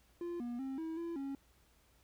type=tone with pitch steps; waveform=triangle; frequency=346.1 / 240 / 267.1 / 323.1 / 337.4 / 274.8 Hz; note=F4 / B3 / C4 / E4 / E4 / C#4; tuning=-16 / -49 / +36 / -35 / +40 / -15 cents; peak=-36 dBFS; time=0.21-1.35 s; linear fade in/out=2 ms; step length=190 ms; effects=added 60 Hz sine -70 dBFS peak until 2.03 s + pink hiss -70 dBFS RMS until 2.03 s